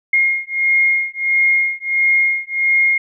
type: beating tone pair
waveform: sine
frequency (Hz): 2139 / 2140.5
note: C7 / C7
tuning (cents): +38 / +39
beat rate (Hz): 1.5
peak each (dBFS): -16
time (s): 0.13-2.98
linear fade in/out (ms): 5
effects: none